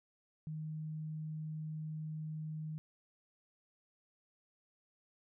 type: tone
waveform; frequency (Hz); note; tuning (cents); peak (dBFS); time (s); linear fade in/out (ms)
sine; 155.56; D#3; 0; -39; 0.47-2.78; 0
effects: none